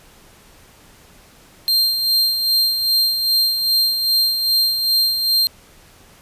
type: tone with tremolo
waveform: 45% pulse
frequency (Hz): 4180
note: C8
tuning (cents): -2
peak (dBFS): -12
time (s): 1.68-5.47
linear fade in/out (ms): 0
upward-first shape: sine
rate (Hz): 2.5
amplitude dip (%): 50
effects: pink hiss -48 dBFS RMS until 6.21 s + resampled to 32000 Hz